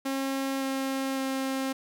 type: tone with pitch steps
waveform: sawtooth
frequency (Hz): 270 / 268.3 / 266.6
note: C#4 / C4 / C4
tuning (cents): -45 / +44 / +33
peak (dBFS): -24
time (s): 0.05-1.73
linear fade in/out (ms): 10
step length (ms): 560
effects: none